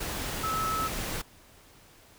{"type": "tone in noise", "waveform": "sine", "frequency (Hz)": 1300, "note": "E6", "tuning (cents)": -24, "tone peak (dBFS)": -28, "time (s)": [0.43, 0.88], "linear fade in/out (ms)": 10, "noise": "pink", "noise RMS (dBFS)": -34, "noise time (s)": [0, 1.22], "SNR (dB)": 3, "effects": ["pink hiss -56 dBFS RMS until 2.18 s"]}